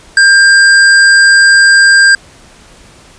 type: tone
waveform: square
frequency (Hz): 1596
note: G6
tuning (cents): +31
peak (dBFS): -3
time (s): 0.17-2.15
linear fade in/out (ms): 2
effects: pink hiss -39 dBFS RMS until 3.18 s + resampled to 22050 Hz